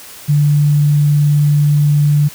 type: tone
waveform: sine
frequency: 146.83 Hz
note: D3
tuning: in tune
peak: -8 dBFS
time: 0.28-2.29 s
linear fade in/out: 20 ms
effects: white hiss -35 dBFS RMS until 2.34 s